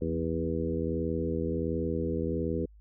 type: harmonic tone with a mistuned harmonic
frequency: 81.4 Hz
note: E2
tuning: 21 cents flat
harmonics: 1 / 2 / 3 / 4 / 5 / 6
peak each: -35 / -35 / -35 / -35 / -35 / -35 dBFS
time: 0.01-2.66 s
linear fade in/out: 10 ms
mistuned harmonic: 2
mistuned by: +38 cents
effects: added 52 Hz sine -51 dBFS peak until 2.8 s